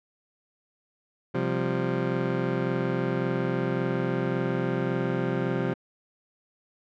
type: chord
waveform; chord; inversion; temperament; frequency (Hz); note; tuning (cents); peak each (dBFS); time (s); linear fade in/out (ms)
20% pulse; C suspended fourth; none; just; 130.81 / 174.42 / 196.22; C3 / F3 / G3; 0 / -2 / +2; -24 / -24 / -28; 1.34-5.74; 10
effects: low-pass 2000 Hz 12 dB/octave